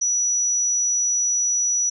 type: tone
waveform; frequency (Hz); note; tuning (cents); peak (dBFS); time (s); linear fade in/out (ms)
sine; 5880; F#8; -12; -18; 0.01-1.9; 10
effects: none